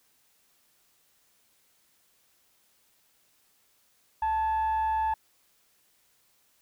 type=tone with frequency modulation; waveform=sine; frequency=880 Hz; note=A5; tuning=in tune; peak=-23 dBFS; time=4.22-5.14 s; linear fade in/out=5 ms; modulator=815 Hz; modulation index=0.27; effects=tanh soft clip ceiling -21 dBFS + white hiss -67 dBFS RMS until 6.61 s

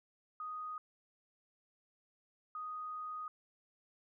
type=tone bursts at uneven times; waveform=sine; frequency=1244.5 Hz; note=D#6; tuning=in tune; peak=-40 dBFS; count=2; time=0.4-0.78 / 2.55-3.28 s; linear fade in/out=2 ms; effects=none

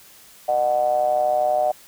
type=ring-modulated tone; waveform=triangle; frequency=66.2 Hz; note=C2; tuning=21 cents sharp; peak=-12 dBFS; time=0.48-1.72 s; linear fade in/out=10 ms; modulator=674 Hz; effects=white hiss -48 dBFS RMS until 1.87 s

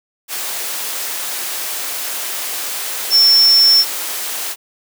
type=tone in noise; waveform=sine; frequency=5400 Hz; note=E8; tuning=41 cents sharp; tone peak=-7 dBFS; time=3.1-3.85 s; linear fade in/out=50 ms; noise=white; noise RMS=-23 dBFS; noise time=0.28-4.56 s; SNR=+13 dB; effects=high-pass 400 Hz 12 dB/octave

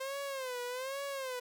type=tone with vibrato; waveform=sawtooth; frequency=523.3 Hz; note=C5; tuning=in tune; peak=-33 dBFS; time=0-1.4 s; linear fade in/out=10 ms; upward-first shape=sine; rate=1.2 Hz; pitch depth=120 cents each way; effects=none

